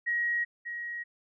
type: tone with echo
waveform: sine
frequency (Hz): 1896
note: A#6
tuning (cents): +29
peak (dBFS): -26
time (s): 0.06-0.45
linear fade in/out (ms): 20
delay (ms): 590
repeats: 1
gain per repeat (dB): -8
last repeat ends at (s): 1.04
effects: none